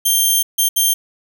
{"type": "tone bursts at uneven times", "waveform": "5% pulse", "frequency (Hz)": 3171, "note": "G7", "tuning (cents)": 19, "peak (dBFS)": -4, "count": 3, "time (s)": [[0.05, 0.43], [0.58, 0.69], [0.76, 0.94]], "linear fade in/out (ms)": 10, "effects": []}